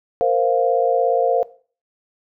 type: chord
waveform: sine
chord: Bb suspended second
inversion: none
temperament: equal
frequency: 466.2 / 523.3 / 698.5 Hz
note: Bb4 / C5 / F5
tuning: 0 / 0 / 0 cents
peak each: -19 dBFS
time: 0.21-1.43 s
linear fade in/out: 0 ms
effects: noise-tail reverb RT60 0.4 s tail -18 dB re dry